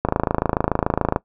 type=click train; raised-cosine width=1 ms; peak=-3 dBFS; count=31; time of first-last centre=0.05-1.161 s; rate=27 Hz; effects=noise-tail reverb RT60 0.1 s tail -19 dB re dry